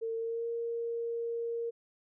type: tone with pitch glide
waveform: sine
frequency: 453.3 to 465.5 Hz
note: A#4 to A#4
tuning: -48 to -2 cents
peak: -32 dBFS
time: 0.01-1.71 s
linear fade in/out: 20 ms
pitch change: +46 cents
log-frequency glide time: 0.15-0.47 s
effects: none